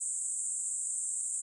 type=band-pass noise; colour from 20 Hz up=pink; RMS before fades=-35 dBFS; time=0-1.42 s; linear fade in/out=20 ms; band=7400 to 8900 Hz; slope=96 dB/octave; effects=none